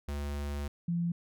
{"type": "tone pair in turn", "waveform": ["square", "sine"], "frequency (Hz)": [72, 171.25], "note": ["D2", "F3"], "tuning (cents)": [-34, -34], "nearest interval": "octave + minor third", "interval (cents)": 1500, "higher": "second", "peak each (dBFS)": [-34, -28], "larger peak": "second", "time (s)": [[0.08, 0.68], [0.88, 1.12]], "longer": "first", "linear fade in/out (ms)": 5, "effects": []}